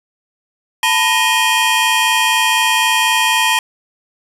square tone cluster, 889 / 993 / 1869 / 2467 / 3202 Hz, A5 / B5 / A#6 / D#7 / G7, +18 / +9 / +4 / -15 / +36 cents, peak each -19 dBFS, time 0.83-3.59 s, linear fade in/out 2 ms, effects resampled to 32000 Hz + 7-bit

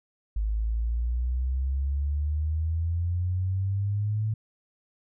sine exponential sweep, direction up, 51.91 to 110.1 Hz, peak -24 dBFS, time 0.36-4.34 s, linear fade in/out 5 ms, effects none

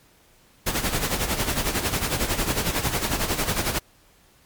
pink noise with tremolo, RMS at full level -22 dBFS, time 0.66-3.79 s, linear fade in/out 10 ms, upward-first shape sine, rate 11 Hz, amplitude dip 65%, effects pink hiss -57 dBFS RMS until 4.45 s + MP3 96 kbps

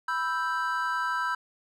triangle chord, E minor, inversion second, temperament equal, 987.8 / 1318.5 / 1568 Hz, B5 / E6 / G6, 0 / 0 / 0 cents, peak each -29 dBFS, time 0.08-1.35 s, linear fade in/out 5 ms, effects none

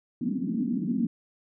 white band-pass noise, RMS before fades -28 dBFS, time 0.21-1.07 s, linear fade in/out 5 ms, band 190 to 260 Hz, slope 48 dB/octave, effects none

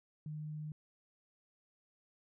sine tone, 152.5 Hz, D#3, 34 cents flat, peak -40 dBFS, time 0.26-0.72 s, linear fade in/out 2 ms, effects none

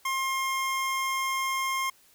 25% pulse tone, 1065 Hz, C6, 30 cents sharp, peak -23 dBFS, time 0.05-1.9 s, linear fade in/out 5 ms, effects white hiss -60 dBFS RMS until 2.14 s

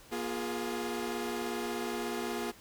sawtooth tone cluster, 239.4 / 350.8 / 416.1 Hz, A#3 / F4 / G#4, +46 / +8 / +3 cents, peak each -34 / -34 / -34 dBFS, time 0.11-2.52 s, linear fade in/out 20 ms, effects pink hiss -55 dBFS RMS until 2.6 s

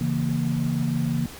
sine chord, A# diminished, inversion first, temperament equal, 138.59 / 164.81 / 233.1 Hz, C#3 / E3 / A#3, 0 / 0 / 0 cents, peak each -26 dBFS, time 0.01-1.26 s, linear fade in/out 2 ms, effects pink hiss -41 dBFS RMS until 1.39 s

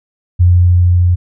sine tone with level ramp, 88.7 Hz, F2, 27 cents sharp, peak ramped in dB -4 to -7 dBFS, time 0.39-1.16 s, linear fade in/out 20 ms, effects none

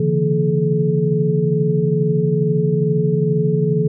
sine tone cluster, 133.4 / 145.8 / 168.1 / 231.2 / 427.7 Hz, C3 / D3 / E3 / A#3 / A4, +34 / -12 / +34 / -14 / -49 cents, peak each -27 / -19 / -18 / -27 / -19 dBFS, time 0-3.88 s, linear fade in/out 5 ms, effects none

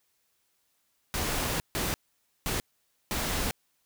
pink noise bursts at uneven times, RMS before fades -30 dBFS, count 4, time 1.14-1.6 / 1.75-1.94 / 2.46-2.6 / 3.11-3.51 s, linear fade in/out 0 ms, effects white hiss -73 dBFS RMS until 3.85 s

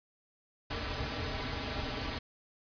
pink noise with comb filter, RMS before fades -36 dBFS, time 0.7-2.19 s, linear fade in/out 10 ms, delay 5.6 ms, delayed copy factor -0.95, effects resampled to 11025 Hz

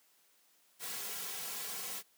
white noise with comb filter, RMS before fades -41 dBFS, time 0.79-2.03 s, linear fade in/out 50 ms, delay 3.3 ms, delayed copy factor -0.9, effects white hiss -69 dBFS RMS until 2.17 s + high-pass 200 Hz 12 dB/octave

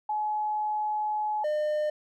sine / triangle tone pair in turn, 849 / 604.5 Hz, G#5 / D5, +38 / +50 cents, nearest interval tritone, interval 588 cents, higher first, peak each -26 / -23 dBFS, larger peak second, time 0.09-1.44 / 1.44-1.9 s, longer first, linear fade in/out 5 ms, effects none

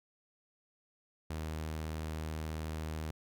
sawtooth tone, 78.5 Hz, D#2, 16 cents sharp, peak -33 dBFS, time 1.3-3.11 s, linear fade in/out 5 ms, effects none

